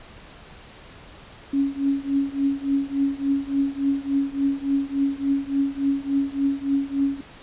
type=tone with tremolo; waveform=sine; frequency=277.2 Hz; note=C#4; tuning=in tune; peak=-16 dBFS; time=1.53-7.21 s; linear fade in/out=5 ms; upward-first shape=triangle; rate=3.5 Hz; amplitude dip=95%; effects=pink hiss -45 dBFS RMS until 7.42 s + resampled to 8000 Hz